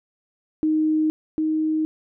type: tone pair in turn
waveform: sine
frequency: 311.1 / 312.7 Hz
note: D#4 / D#4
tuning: 0 / +9 cents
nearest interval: unison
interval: 9 cents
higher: second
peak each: -17 / -19 dBFS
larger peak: first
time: 0.63-1.1 / 1.38-1.85 s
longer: neither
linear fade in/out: 0 ms
effects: none

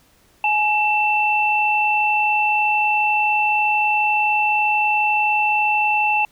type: tone pair together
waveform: sine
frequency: 843 / 2674 Hz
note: G#5 / E7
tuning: +26 / +24 cents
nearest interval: octave + minor sixth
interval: 1998 cents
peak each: -18 dBFS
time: 0.44-6.25 s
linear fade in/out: 2 ms
effects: pink hiss -56 dBFS RMS until 6.31 s

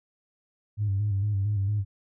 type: tone with vibrato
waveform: sine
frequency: 101.3 Hz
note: G#2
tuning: 43 cents flat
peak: -22 dBFS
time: 0.77-1.85 s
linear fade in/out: 50 ms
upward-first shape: square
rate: 4.4 Hz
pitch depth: 57 cents each way
effects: tanh soft clip ceiling -19 dBFS

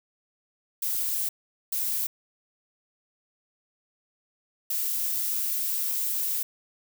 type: noise bursts at uneven times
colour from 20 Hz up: violet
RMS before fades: -28 dBFS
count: 3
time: 0.82-1.29 / 1.72-2.07 / 4.7-6.43 s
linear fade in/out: 5 ms
effects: none

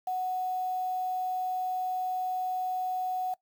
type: tone with quantisation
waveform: sine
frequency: 740 Hz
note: F#5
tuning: in tune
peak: -28 dBFS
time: 0.07-3.34 s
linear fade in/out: 5 ms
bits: 8
effects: noise-tail reverb RT60 0.1 s tail -20 dB re dry

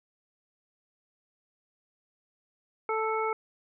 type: harmonic tone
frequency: 440 Hz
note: A4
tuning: in tune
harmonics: 1 / 2 / 3 / 5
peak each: -30 / -32 / -32 / -37 dBFS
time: 2.89-3.33 s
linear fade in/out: 2 ms
effects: none

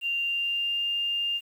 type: tone with pitch glide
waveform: sine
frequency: 2783 to 2804 Hz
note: F7 to F7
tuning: -7 to +6 cents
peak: -25 dBFS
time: 0.01-1.41 s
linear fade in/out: 50 ms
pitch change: +13 cents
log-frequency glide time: 0.23-0.81 s
effects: 9-bit

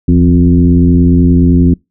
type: tone with frequency modulation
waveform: sine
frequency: 170.9 Hz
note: F3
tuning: 37 cents flat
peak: -4 dBFS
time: 0.08-1.74 s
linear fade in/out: 5 ms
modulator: 89.6 Hz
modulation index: 1.4
effects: noise-tail reverb RT60 0.2 s tail -26 dB re dry

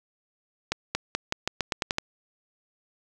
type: accelerating click train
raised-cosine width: 0.2 ms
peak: -8 dBFS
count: 10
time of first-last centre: 0.72-1.984 s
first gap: 230 ms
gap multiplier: 0.87
effects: none

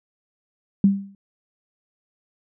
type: tone with exponential decay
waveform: sine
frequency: 197.4 Hz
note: G3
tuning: 12 cents sharp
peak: -9 dBFS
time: 0.84-1.15 s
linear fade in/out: 2 ms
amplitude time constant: 67 ms
effects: none

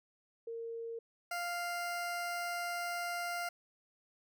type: tone pair in turn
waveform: sine / 20% pulse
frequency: 460 / 698 Hz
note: A#4 / F5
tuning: -23 / -1 cents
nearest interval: perfect fifth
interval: 722 cents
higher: second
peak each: -39 / -31 dBFS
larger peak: second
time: 0.47-0.99 / 1.31-3.49 s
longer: second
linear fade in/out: 5 ms
effects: none

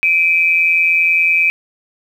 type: tone pair together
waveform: sine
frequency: 2349 / 2519 Hz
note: D7 / D#7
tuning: 0 / +21 cents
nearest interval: minor second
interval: 121 cents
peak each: -13 dBFS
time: 0.03-1.5 s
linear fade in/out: 0 ms
effects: 7-bit

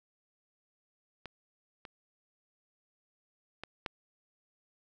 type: clicks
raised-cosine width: 0.3 ms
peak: -26 / -29 / -24 / -18 dBFS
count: 4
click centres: 1.257 / 1.852 / 3.636 / 3.862 s
effects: none

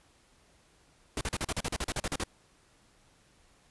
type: noise bursts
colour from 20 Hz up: pink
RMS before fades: -32 dBFS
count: 14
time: 1.17-2.237 s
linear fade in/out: 2 ms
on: 40 ms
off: 39 ms
effects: pink hiss -64 dBFS RMS until 3.7 s + resampled to 24000 Hz

